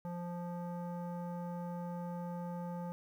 square tone with low-pass filter, 174.61 Hz, F3, in tune, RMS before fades -41 dBFS, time 0.05-2.92 s, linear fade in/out 0 ms, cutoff 890 Hz, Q 2.1, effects 11-bit

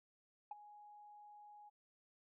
sine tone with ADSR envelope, 832 Hz, G#5, 3 cents sharp, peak -40 dBFS, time 0.51-1.7 s, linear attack 4 ms, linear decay 20 ms, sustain -16 dB, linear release 19 ms, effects tanh soft clip ceiling -38 dBFS

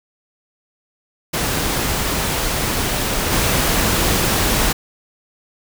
pink noise with level steps, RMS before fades -20 / -17 dBFS, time 1.33-4.73 s, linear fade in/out 10 ms, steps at 3.31 s, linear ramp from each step 20 ms, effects none

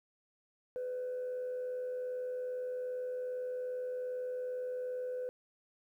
sine tone with frequency modulation, 502 Hz, B4, 28 cents sharp, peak -34 dBFS, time 0.76-5.29 s, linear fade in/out 0 ms, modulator 82.5 Hz, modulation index 0.21, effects tanh soft clip ceiling -33 dBFS + 12-bit

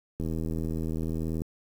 click train, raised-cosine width 3 ms, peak -20 dBFS, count 99, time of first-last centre 0.2-1.419 s, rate 80.4 Hz, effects 8-bit

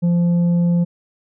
triangle tone with tanh clipping, 173 Hz, F3, 16 cents flat, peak -14 dBFS, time 0.02-0.85 s, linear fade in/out 20 ms, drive 9 dB, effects none

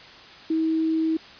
sine tone with quantisation, 320.8 Hz, E4, 47 cents flat, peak -20 dBFS, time 0.5-1.17 s, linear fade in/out 5 ms, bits 8, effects white hiss -45 dBFS RMS until 1.39 s + resampled to 11025 Hz

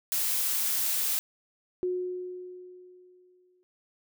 blue noise, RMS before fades -28 dBFS, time 0.12-1.19 s, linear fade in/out 0 ms
sine tone with exponential decay, 363.2 Hz, F#4, 32 cents flat, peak -25 dBFS, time 1.83-3.63 s, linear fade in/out 0 ms, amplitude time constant 390 ms
effects none

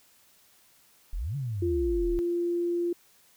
sine exponential two-way sweep, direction up then down, 33.99 to 146.83 to 33.99 Hz, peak -29 dBFS, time 1.13-2.19 s, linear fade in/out 0 ms, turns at 1.36 s
sine tone, 346.1 Hz, F4, 16 cents flat, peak -25 dBFS, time 1.62-2.93 s, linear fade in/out 5 ms
effects white hiss -61 dBFS RMS until 3.36 s

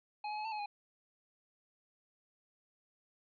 square tone with pitch steps, 840 / 846 / 852 / 892 / 847 / 824 Hz, G#5 / G#5 / G#5 / A5 / G#5 / G#5, +19 / +32 / +44 / +23 / +34 / -14 cents, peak -38 dBFS, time 0.24-0.66 s, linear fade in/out 5 ms, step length 70 ms, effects resampled to 11025 Hz

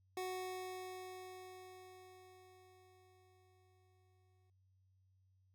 25% pulse tone with exponential decay, 370 Hz, F#4, in tune, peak -36 dBFS, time 0.17-4.5 s, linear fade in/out 2 ms, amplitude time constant 940 ms, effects added 94 Hz sine -70 dBFS peak until 5.54 s

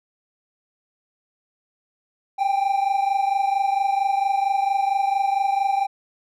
triangle tone pair together, 784 / 808.4 Hz, G5 / G#5, 0 / -47 cents, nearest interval minor second, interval 53 cents, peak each -18 / -22 dBFS, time 2.38-5.87 s, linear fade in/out 20 ms, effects none

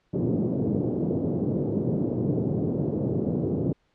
pink band-pass noise, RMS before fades -26 dBFS, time 0.13-3.73 s, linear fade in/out 10 ms, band 120 to 450 Hz, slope 24 dB/octave, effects pink hiss -69 dBFS RMS until 3.94 s + low-pass 4000 Hz 12 dB/octave

